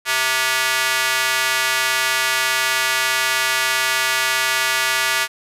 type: tone with high-pass filter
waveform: square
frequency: 130.81 Hz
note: C3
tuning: in tune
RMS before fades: -19 dBFS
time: 0.05-5.28 s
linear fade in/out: 50 ms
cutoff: 1600 Hz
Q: 1.2
effects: resampled to 32000 Hz